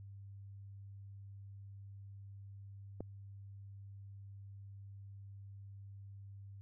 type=click; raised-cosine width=2 ms; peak=-28 dBFS; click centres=3.006 s; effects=added 99 Hz sine -49 dBFS peak until 6.61 s